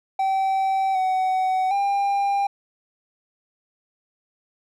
triangle tone with pitch steps, 771 / 751 / 799 Hz, G5 / F#5 / G5, -29 / +26 / +33 cents, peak -17 dBFS, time 0.19-2.47 s, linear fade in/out 5 ms, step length 760 ms, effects none

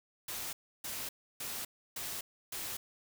white noise bursts, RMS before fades -40 dBFS, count 5, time 0.28-2.77 s, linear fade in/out 5 ms, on 250 ms, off 310 ms, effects none

